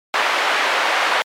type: band-pass noise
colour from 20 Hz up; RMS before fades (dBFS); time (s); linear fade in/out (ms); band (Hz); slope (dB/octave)
pink; -18; 0.14-1.22; 0; 790 to 2600; 12
effects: high-pass 300 Hz 12 dB/octave + MP3 96 kbps